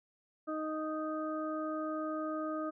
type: harmonic tone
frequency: 311.1 Hz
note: D#4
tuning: in tune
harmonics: 1 / 2 / 4 / 5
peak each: -37 / -39 / -40 / -53 dBFS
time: 0.47-2.71 s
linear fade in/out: 20 ms
effects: none